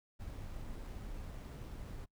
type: noise with sample-and-hold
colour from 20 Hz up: brown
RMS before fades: -45 dBFS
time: 0.19-2.06 s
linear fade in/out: 20 ms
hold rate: 8820 Hz
effects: noise-tail reverb RT60 0.1 s tail -23 dB re dry